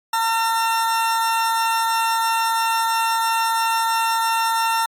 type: tone pair together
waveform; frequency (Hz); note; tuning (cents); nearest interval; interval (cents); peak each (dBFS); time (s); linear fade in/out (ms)
40% pulse; 908 / 1360.5; A#5 / F6; -46 / -46; perfect fifth; 700; -18 / -23; 0.13-4.86; 5
effects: AAC 64 kbps